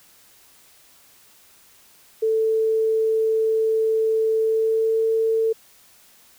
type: tone with pitch glide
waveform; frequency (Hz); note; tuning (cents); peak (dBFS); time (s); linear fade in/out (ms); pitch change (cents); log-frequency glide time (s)
sine; 442.5 to 447.1; A4 to A4; +10 to +28; -17; 2.22-5.53; 10; +18; 4.4-5.05
effects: white hiss -53 dBFS RMS until 6.38 s